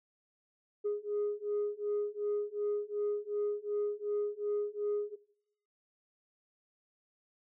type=beating tone pair; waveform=sine; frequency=412.9 / 415.6 Hz; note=G#4 / G#4; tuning=-10 / +1 cents; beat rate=2.7 Hz; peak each=-34 / -33 dBFS; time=0.84-5.16 s; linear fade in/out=20 ms; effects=noise-tail reverb RT60 0.8 s tail -22 dB re dry + tanh soft clip ceiling -27 dBFS